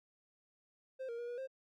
triangle tone with pitch steps, 524 / 467.6 / 477.1 / 482.8 / 529 Hz, C5 / A#4 / A#4 / B4 / C5, +2 / +5 / +40 / -39 / +19 cents, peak -38 dBFS, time 0.99-1.475 s, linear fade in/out 20 ms, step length 97 ms, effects none

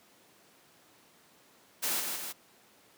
white noise with echo, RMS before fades -31 dBFS, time 1.82-2.01 s, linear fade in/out 20 ms, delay 160 ms, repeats 2, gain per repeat -4 dB, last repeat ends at 2.33 s, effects pink hiss -61 dBFS RMS until 2.97 s + high-pass 200 Hz 12 dB/octave

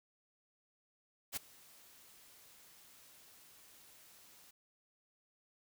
white noise with ADSR envelope, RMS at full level -37 dBFS, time 1.32-4.51 s, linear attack 47 ms, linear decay 10 ms, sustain -24 dB, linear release 7 ms, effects none

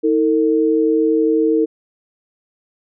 sine tone pair together, 319.1 / 451.3 Hz, D#4 / A4, +44 / +44 cents, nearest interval tritone, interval 600 cents, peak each -15 dBFS, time 0.03-1.66 s, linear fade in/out 20 ms, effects none

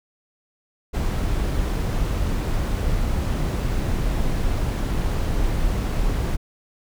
brown noise, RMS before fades -22 dBFS, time 0.93-6.37 s, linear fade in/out 20 ms, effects none

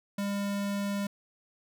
square tone, 201 Hz, G3, 44 cents sharp, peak -30 dBFS, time 0.18-1.07 s, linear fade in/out 5 ms, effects none

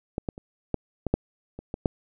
clicks, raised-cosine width 2 ms, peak -14 / -15 / -27 / -11 / -13 / -7 / -24 / -17 / -8 dBFS, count 9, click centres 0.181 / 0.288 / 0.379 / 0.743 / 1.067 / 1.14 / 1.59 / 1.741 / 1.858 s, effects none

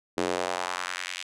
square tone with high-pass filter sweep, 45 Hz, F#1, 47 cents flat, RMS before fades -31 dBFS, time 0.17-1.23 s, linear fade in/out 10 ms, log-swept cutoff 330 to 2800 Hz, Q 1.5, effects resampled to 22050 Hz

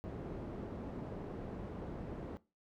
white low-pass noise, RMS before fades -44 dBFS, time 0.04-2.37 s, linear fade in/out 0 ms, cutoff 380 Hz, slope 12 dB/octave, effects noise-tail reverb RT60 0.3 s tail -20 dB re dry

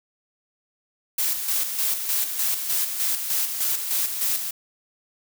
blue noise with tremolo, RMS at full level -23 dBFS, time 1.18-4.51 s, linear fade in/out 5 ms, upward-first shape square, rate 3.3 Hz, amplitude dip 50%, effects none

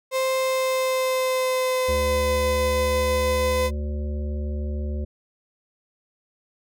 35% pulse tone with pitch glide, 523.3 to 507.8 Hz, C5 to B4, 0 to +48 cents, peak -19 dBFS, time 0.11-3.71 s, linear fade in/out 50 ms, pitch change -52 cents, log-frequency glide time 0.36-2.3 s
harmonic tone, 73.42 Hz, D2, in tune, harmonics 1 / 3 / 5 / 7 / 8, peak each -25 / -35 / -39 / -42 / -43 dBFS, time 1.88-5.05 s, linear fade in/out 10 ms
effects none

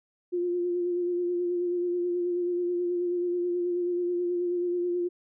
sine tone with vibrato, 352.4 Hz, F4, 16 cents sharp, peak -25 dBFS, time 0.32-5.09 s, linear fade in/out 20 ms, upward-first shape sine, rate 9.3 Hz, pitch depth 25 cents each way, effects none

